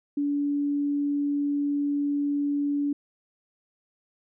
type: tone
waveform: sine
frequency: 287.2 Hz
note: D4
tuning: 39 cents flat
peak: -23 dBFS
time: 0.17-2.93 s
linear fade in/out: 5 ms
effects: none